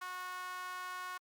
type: tone with high-pass filter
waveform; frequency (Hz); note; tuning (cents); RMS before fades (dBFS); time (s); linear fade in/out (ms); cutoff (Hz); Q
sawtooth; 365.4; F#4; -22; -43; 0.01-1.18; 10; 1200; 4.5
effects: Opus 48 kbps